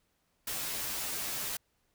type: noise with comb filter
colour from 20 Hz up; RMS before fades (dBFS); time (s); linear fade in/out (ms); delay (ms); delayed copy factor
white; -36; 0.47-1.57; 5; 11; -0.7
effects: pink hiss -75 dBFS RMS until 1.94 s